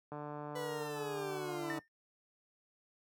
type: click train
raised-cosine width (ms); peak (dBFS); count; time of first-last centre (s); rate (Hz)
1; -30; 248; 0.12-1.789; 148
type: linear sweep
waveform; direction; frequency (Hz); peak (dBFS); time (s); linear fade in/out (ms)
40% pulse; down; 497.3 to 318.4; -38; 0.55-1.79; 10
type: tone with exponential decay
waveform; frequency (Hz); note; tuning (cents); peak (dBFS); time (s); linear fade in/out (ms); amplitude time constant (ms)
triangle; 1807; A6; +46; -35; 1.7-1.88; 0; 39
effects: noise-tail reverb RT60 0.1 s tail -20 dB re dry + high-pass 100 Hz 12 dB/octave